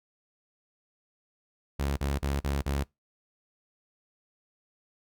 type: tone bursts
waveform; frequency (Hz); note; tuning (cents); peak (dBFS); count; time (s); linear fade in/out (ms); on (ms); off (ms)
sawtooth; 69.9; C#2; +15; -23; 5; 1.79-2.838; 10; 180; 37
effects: noise-tail reverb RT60 0.2 s tail -25 dB re dry